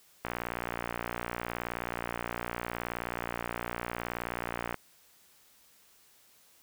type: click train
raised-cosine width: 0.5 ms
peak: -18 dBFS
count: 267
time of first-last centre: 0.25-4.743 s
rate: 59.2 Hz
effects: white hiss -62 dBFS RMS until 6.62 s